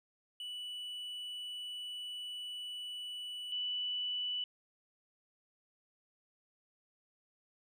triangle / sine tone pair in turn, 2960 / 2970 Hz, F#7 / F#7, 0 / +6 cents, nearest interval unison, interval 6 cents, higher second, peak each -39 / -34 dBFS, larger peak second, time 0.4-3.52 / 3.52-4.44 s, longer first, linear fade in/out 2 ms, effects none

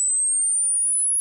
sine exponential sweep, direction up, 7902 to 10548 Hz, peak -18 dBFS, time 0-1.2 s, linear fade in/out 0 ms, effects none

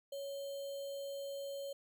sine tone with sample-and-hold, 557 Hz, C#5, 8 cents sharp, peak -40 dBFS, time 0.12-1.73 s, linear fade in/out 5 ms, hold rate 3675 Hz, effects none

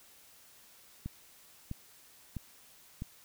click train, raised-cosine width 5 ms, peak -25 dBFS, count 4, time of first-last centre 1.06-3.021 s, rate 1.53 Hz, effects white hiss -59 dBFS RMS until 3.24 s

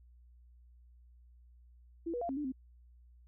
sine tone with pitch steps, 334.3 / 485.1 / 688 / 268 / 296 / 261.4 Hz, E4 / B4 / F5 / C4 / D4 / C4, +24 / -31 / -26 / +42 / +14 / -1 cents, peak -34 dBFS, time 2.06-2.522 s, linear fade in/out 10 ms, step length 77 ms, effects added 60 Hz sine -57 dBFS peak until 3.27 s

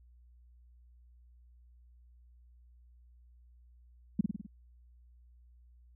sine tone with echo, 202.1 Hz, G#3, 47 cents flat, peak -22 dBFS, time 4.19-4.21 s, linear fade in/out 5 ms, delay 51 ms, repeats 5, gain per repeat -4 dB, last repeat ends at 4.465 s, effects added 60 Hz sine -57 dBFS peak until 5.95 s

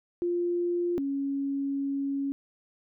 sine tone pair in turn, 349.2 / 277.2 Hz, F4 / C#4, 0 / 0 cents, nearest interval major third, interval 400 cents, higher first, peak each -25 / -27 dBFS, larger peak first, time 0.22-0.98 / 0.98-2.32 s, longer second, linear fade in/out 0 ms, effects none

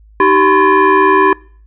sine tone with frequency modulation, 311.2 Hz, D#4, in tune, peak -6 dBFS, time 0.2-1.33 s, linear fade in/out 2 ms, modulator 698 Hz, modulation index 1.9, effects noise-tail reverb RT60 0.5 s tail -25 dB re dry + added 53 Hz sine -40 dBFS peak until 1.66 s

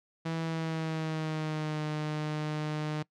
sawtooth tone with pitch glide, 163.4 to 152.46 Hz, E3 to D#3, -15 to -35 cents, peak -27 dBFS, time 0.25-3.03 s, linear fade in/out 10 ms, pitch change -120 cents, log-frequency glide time 0.43-1.85 s, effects noise-tail reverb RT60 0.1 s tail -22 dB re dry + low-pass 5000 Hz 12 dB/octave

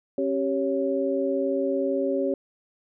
sine tone cluster, 272.3 / 390.1 / 557 Hz, C#4 / G4 / C#5, -31 / -8 / +8 cents, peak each -27 / -27 / -26 dBFS, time 0.18-2.34 s, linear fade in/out 2 ms, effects none

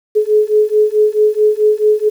sine beating tone pair, 423.2 / 427.8 Hz, G#4 / A4, +33 / -49 cents, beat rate 4.6 Hz, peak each -12 dBFS, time 0.15-2.1 s, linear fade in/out 20 ms, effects 7-bit

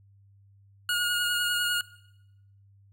25% pulse tone with vibrato, 1438 Hz, F#6, 50 cents flat, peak -21 dBFS, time 0.89-1.81 s, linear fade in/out 2 ms, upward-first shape sine, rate 10 Hz, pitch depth 17 cents each way, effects noise-tail reverb RT60 0.9 s tail -21 dB re dry + added 99 Hz sine -55 dBFS peak until 2.92 s

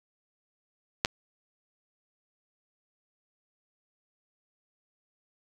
clicks, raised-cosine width 0.2 ms, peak -6 / -17 dBFS, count 2, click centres 1.049 / 1.058 s, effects none

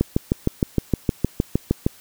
click train, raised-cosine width 3 ms, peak -4 dBFS, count 13, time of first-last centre 0.01-1.865 s, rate 6.47 Hz, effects white hiss -49 dBFS RMS until 2 s

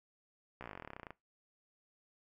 slowing click train, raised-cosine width 0.5 ms, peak -30 dBFS, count 21, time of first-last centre 0.61-1.106 s, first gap 15 ms, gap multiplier 1.05, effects noise-tail reverb RT60 0.2 s tail -21 dB re dry

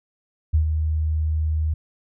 sine tone with ADSR envelope, 78 Hz, D#2, 5 cents sharp, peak -13 dBFS, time 0.53-1.74 s, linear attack 17 ms, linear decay 100 ms, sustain -6 dB, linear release 6 ms, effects none

